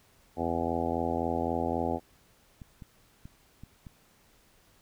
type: harmonic tone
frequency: 83.8 Hz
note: E2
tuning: 29 cents sharp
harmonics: 1 / 2 / 3 / 4 / 5 / 6 / 7 / 8 / 9 / 10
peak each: -38 / -40 / -34 / -36 / -37 / -36 / -39 / -38 / -35 / -38 dBFS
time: 0.36-2 s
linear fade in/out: 50 ms
type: clicks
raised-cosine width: 5 ms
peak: -32 dBFS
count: 5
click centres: 2.618 / 2.822 / 3.255 / 3.636 / 3.868 s
effects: pink hiss -63 dBFS RMS until 4.81 s